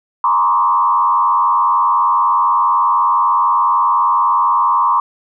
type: tone with frequency modulation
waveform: sine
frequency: 1046.5 Hz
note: C6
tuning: in tune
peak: -10 dBFS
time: 0.24-5 s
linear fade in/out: 2 ms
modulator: 90 Hz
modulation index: 1.3
effects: none